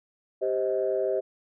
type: chord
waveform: sine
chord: C minor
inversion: second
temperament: equal with one note detuned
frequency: 392 / 523.3 / 630.9 Hz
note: G4 / C5 / Eb5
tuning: 0 / 0 / +24 cents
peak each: -27 / -28 / -28 dBFS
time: 0.41-1.21 s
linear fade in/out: 20 ms
effects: tanh soft clip ceiling -15 dBFS